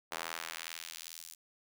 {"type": "tone with high-pass filter sweep", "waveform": "square", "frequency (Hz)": 41.2, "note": "E1", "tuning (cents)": 0, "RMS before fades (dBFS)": -44, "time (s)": [0.11, 1.35], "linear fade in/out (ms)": 10, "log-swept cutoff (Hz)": [810, 6900], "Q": 0.82, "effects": []}